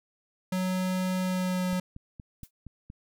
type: tone with pitch glide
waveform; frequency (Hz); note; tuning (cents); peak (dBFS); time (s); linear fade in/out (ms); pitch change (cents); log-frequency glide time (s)
square; 185 to 182.77; F#3 to F#3; 0 to -21; -27; 0.52-1.8; 5; -21; 1.21-1.66
type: click train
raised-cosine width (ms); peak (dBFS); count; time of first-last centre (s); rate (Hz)
5; -30; 6; 1.73-2.901; 4.27
type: noise with exponential decay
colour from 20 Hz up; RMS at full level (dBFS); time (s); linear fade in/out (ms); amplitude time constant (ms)
blue; -44; 2.43-2.51; 5; 17
effects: none